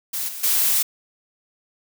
blue noise with level steps, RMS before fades -26 / -33 / -19 dBFS, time 0.13-0.83 s, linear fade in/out 10 ms, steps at 0.28 / 0.43 s, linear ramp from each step 10 ms, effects none

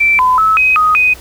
sine tone with pitch steps, 2336 / 1013 / 1299 / 2524 / 1250 / 2500 Hz, D7 / B5 / E6 / D#7 / D#6 / D#7, -10 / +44 / -26 / +24 / +8 / +8 cents, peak -7 dBFS, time 0-1.14 s, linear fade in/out 10 ms, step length 190 ms, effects added 60 Hz sine -37 dBFS peak until 1.2 s + pink hiss -36 dBFS RMS until 1.2 s

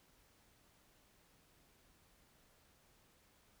silence, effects pink hiss -70 dBFS RMS until 3.6 s

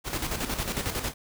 pink noise with tremolo, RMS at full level -29 dBFS, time 0.04-1.14 s, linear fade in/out 50 ms, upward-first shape square, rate 11 Hz, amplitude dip 55%, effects none

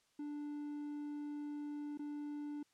triangle tone with dropouts, 293.7 Hz, D4, in tune, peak -39 dBFS, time 0.19-2.63 s, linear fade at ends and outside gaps 5 ms, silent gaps 1.975-1.992 s, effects white hiss -75 dBFS RMS until 2.73 s + low-pass 8000 Hz 12 dB/octave

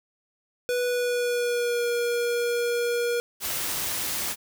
square tone with pitch glide, 491.6 to 476.8 Hz, B4 to A#4, -8 to +39 cents, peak -24 dBFS, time 0.69-3.2 s, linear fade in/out 0 ms, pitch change -53 cents, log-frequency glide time 0.85-1.88 s
white noise, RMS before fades -29 dBFS, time 3.4-4.36 s, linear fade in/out 50 ms
effects none

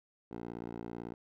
10% pulse tone with band-pass filter, 58 Hz, A#1, 8 cents flat, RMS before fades -43 dBFS, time 0.31-1.14 s, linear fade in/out 5 ms, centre 420 Hz, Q 0.98, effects none

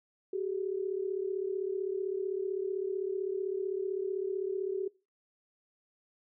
sine tone pair together, 379.4 / 415.1 Hz, F#4 / G#4, +43 / -1 cents, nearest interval major second, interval 156 cents, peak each -32 / -36 dBFS, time 0.33-4.88 s, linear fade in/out 5 ms, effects noise-tail reverb RT60 0.3 s tail -23 dB re dry

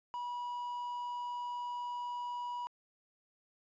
triangle tone with quantisation, 972 Hz, B5, 28 cents flat, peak -35 dBFS, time 0.14-2.67 s, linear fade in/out 0 ms, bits 10, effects resampled to 16000 Hz

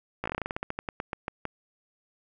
slowing click train, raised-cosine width 0.5 ms, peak -16 dBFS, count 19, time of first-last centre 0.24-1.453 s, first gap 16 ms, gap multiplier 1.15, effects none

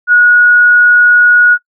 sine tone, 1454 Hz, F#6, 31 cents flat, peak -3 dBFS, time 0.07-1.58 s, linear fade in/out 50 ms, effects noise-tail reverb RT60 0.1 s tail -22 dB re dry

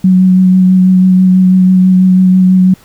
sine tone with vibrato, 185.3 Hz, F#3, 3 cents sharp, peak -3 dBFS, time 0.04-2.74 s, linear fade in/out 5 ms, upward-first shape sine, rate 6.1 Hz, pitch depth 15 cents each way, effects pink hiss -43 dBFS RMS until 2.84 s

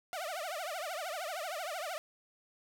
sawtooth tone with vibrato, 669 Hz, E5, 25 cents sharp, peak -33 dBFS, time 0.13-1.98 s, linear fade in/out 0 ms, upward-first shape triangle, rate 13 Hz, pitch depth 270 cents each way, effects none

